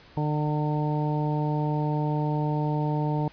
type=harmonic tone; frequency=150 Hz; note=D3; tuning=37 cents sharp; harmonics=1 / 2 / 3 / 4 / 5 / 6; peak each=-25 / -31 / -35 / -37 / -37 / -33 dBFS; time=0.17-3.28 s; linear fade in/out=2 ms; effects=pink hiss -52 dBFS RMS until 3.32 s + resampled to 11025 Hz